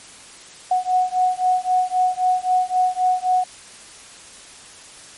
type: beating tone pair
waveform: sine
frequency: 734 / 737.8 Hz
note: F#5 / F#5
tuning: -14 / -5 cents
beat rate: 3.8 Hz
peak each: -19 dBFS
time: 0.71-3.44 s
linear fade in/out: 5 ms
effects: white hiss -42 dBFS RMS until 5.17 s + MP3 48 kbps